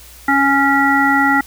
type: harmonic tone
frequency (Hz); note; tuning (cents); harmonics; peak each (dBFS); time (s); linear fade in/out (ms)
277.2; C#4; 0; 1 / 3 / 5 / 7; -16 / -16 / -16 / -16; 0.28-1.41; 5
effects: added 60 Hz sine -42 dBFS peak until 1.46 s + white hiss -41 dBFS RMS until 1.46 s